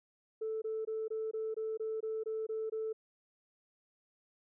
sine tone bursts, 440 Hz, A4, in tune, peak -33 dBFS, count 11, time 0.41-2.93 s, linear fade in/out 10 ms, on 210 ms, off 21 ms, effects tanh soft clip ceiling -30 dBFS

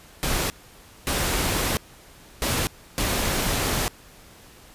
pink noise bursts at uneven times, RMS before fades -24 dBFS, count 4, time 0.23-0.5 / 1.07-1.77 / 2.42-2.67 / 2.98-3.88 s, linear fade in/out 0 ms, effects pink hiss -49 dBFS RMS until 4.74 s + resampled to 32000 Hz

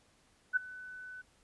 sine tone with ADSR envelope, 1500 Hz, F#6, 23 cents sharp, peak -23 dBFS, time 0.53-1.22 s, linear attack 34 ms, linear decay 12 ms, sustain -21 dB, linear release 13 ms, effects pink hiss -68 dBFS RMS until 1.43 s + resampled to 24000 Hz

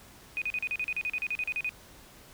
sine tone bursts, 2489 Hz, D#7, in tune, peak -28 dBFS, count 16, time 0.37-1.692 s, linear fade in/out 0 ms, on 47 ms, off 38 ms, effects pink hiss -53 dBFS RMS until 2.33 s

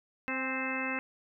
harmonic tone with a mistuned harmonic, 261.6 Hz, C4, in tune, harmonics 1 / 2 / 3 / 4 / 5 / 6 / 7 / 8 / 10, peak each -37 / -41 / -44 / -42 / -43 / -40 / -42 / -38 / -37 dBFS, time 0.28-0.99 s, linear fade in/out 0 ms, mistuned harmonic 3, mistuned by +35 cents, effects none

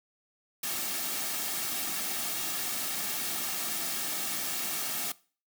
white noise with comb filter, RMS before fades -33 dBFS, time 0.63-5.12 s, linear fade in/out 5 ms, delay 2 ms, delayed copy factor -0.5, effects noise-tail reverb RT60 0.4 s tail -21 dB re dry + high-pass 150 Hz 12 dB/octave

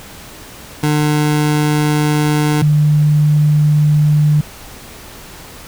25% pulse / sine tone pair in turn, 150 / 150 Hz, D3 / D3, +37 / +37 cents, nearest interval unison, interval 0 cents, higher neither, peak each -8 dBFS, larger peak neither, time 0.83-2.62 / 2.62-4.41 s, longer neither, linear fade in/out 5 ms, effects pink hiss -35 dBFS RMS until 5.67 s

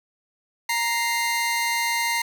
sawtooth tone pair together, 932.3 / 2093 Hz, A#5 / C7, 0 / 0 cents, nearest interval octave + major second, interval 1400 cents, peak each -21 dBFS, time 0.69-2.22 s, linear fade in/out 5 ms, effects none

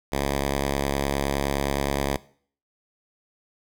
5% pulse tone, 69.7 Hz, C#2, 10 cents sharp, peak -12 dBFS, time 0.12-2.17 s, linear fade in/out 5 ms, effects noise-tail reverb RT60 0.5 s tail -19 dB re dry

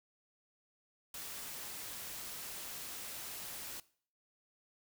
white noise, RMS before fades -45 dBFS, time 1.14-3.8 s, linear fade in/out 2 ms, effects noise-tail reverb RT60 0.5 s tail -20 dB re dry

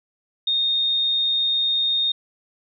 sine tone, 3686 Hz, A#7, 20 cents flat, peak -18 dBFS, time 0.47-2.12 s, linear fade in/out 5 ms, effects none

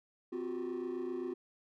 triangle tone cluster, 257.3 / 355.3 / 383 Hz, C4 / F4 / G4, -29 / +30 / -40 cents, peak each -39 / -35 / -39 dBFS, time 0.32-1.34 s, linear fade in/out 10 ms, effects tanh soft clip ceiling -30 dBFS

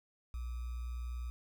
sine tone with sample-and-hold, 60.4 Hz, B1, 38 cents flat, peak -37 dBFS, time 0.34-1.3 s, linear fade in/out 0 ms, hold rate 1225 Hz, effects none

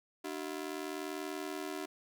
sawtooth ring-modulated tone, 338.8 Hz, E4, 48 cents sharp, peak -31 dBFS, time 0.24-1.86 s, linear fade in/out 10 ms, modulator 40.2 Hz, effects none

